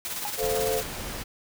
white noise with tremolo, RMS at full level -31 dBFS, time 0.05-0.83 s, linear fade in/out 0 ms, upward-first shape sine, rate 18 Hz, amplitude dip 50%
triangle tone with exponential decay, 830.6 Hz, G#5, in tune, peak -25 dBFS, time 0.25-0.37 s, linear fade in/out 1 ms, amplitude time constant 25 ms
sine chord, F major, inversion first, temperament equal, 440 / 523.3 / 698.5 Hz, A4 / C5 / F5, 0 / 0 / 0 cents, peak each -27 / -29 / -33 dBFS, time 0.37-0.83 s, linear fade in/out 50 ms
pink noise, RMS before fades -35 dBFS, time 0.41-1.24 s, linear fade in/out 20 ms
effects none

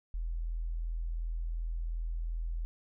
sine tone, 41.38 Hz, E1, 7 cents sharp, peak -32 dBFS, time 0.14-2.65 s, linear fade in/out 0 ms, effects none

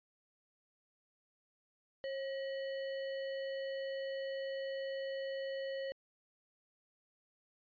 sine tone with sample-and-hold, 541 Hz, C#5, 42 cents flat, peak -37 dBFS, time 2.04-5.92 s, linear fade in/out 0 ms, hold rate 2450 Hz, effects resampled to 11025 Hz

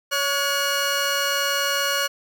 15% pulse tone pair together, 561.2 / 1443 Hz, C#5 / F#6, +21 / -44 cents, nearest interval octave + major third, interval 1635 cents, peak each -18 / -16 dBFS, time 0.11-2.08 s, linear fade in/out 20 ms, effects none

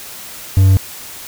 triangle tone, 95.5 Hz, G2, 45 cents flat, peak -4 dBFS, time 0.57-0.77 s, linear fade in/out 0 ms, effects white hiss -32 dBFS RMS until 1.27 s

